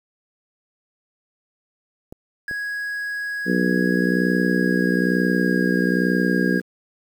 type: clicks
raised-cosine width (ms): 2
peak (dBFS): -23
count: 2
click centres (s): 2.125 / 2.512
type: tone with pitch glide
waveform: triangle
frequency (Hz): 1661.2 to 1632.7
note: G#6 to G#6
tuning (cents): 0 to -30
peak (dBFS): -23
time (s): 2.48-6.6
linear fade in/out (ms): 2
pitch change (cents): -30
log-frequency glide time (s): 4.22-6.01
type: harmonic tone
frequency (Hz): 61.1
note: B1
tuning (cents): -18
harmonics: 3 / 4 / 5 / 6 / 7 / 8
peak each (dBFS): -21 / -23 / -25 / -27 / -28 / -29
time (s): 3.45-6.62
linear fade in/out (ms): 50
effects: 8-bit